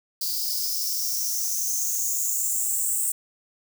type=noise with high-pass filter sweep; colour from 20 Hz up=violet; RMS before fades=-26 dBFS; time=0.21-3.12 s; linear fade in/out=5 ms; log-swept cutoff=4700 to 8200 Hz; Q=8.1; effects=none